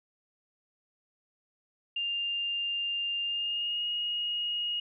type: tone with pitch glide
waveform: sine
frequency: 2800 to 2874 Hz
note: F7 to F7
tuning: +4 to +49 cents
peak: -29 dBFS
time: 1.96-4.8 s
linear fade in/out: 5 ms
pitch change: +45 cents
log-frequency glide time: 3.24-3.86 s
effects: none